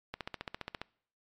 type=click train; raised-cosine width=0.3 ms; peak=-21 dBFS; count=11; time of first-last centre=0.14-0.816 s; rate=14.8 Hz; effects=noise-tail reverb RT60 0.6 s tail -24 dB re dry + MP3 64 kbps